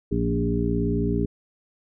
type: harmonic tone with a mistuned harmonic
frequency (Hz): 58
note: A#1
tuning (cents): -8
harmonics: 1 / 2 / 3 / 4 / 5 / 7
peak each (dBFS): -28 / -28 / -28 / -28 / -28 / -28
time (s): 0.11-1.26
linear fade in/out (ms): 10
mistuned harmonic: 3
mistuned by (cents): +18
effects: none